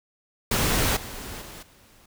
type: noise with level steps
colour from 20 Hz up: pink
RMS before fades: -23 / -37 / -41 / -55 dBFS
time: 0.51-2.06 s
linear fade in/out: 5 ms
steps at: 0.96 / 1.41 / 1.62 s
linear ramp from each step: 10 ms
effects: none